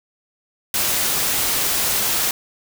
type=noise; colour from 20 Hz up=white; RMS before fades=-20 dBFS; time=0.74-2.31 s; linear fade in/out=2 ms; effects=none